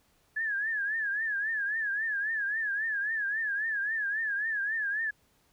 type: tone with vibrato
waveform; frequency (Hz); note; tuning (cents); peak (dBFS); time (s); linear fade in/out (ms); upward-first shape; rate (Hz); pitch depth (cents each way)
sine; 1702; G#6; +42; -28; 0.36-5.11; 10; triangle; 3.7; 140
effects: pink hiss -68 dBFS RMS until 5.52 s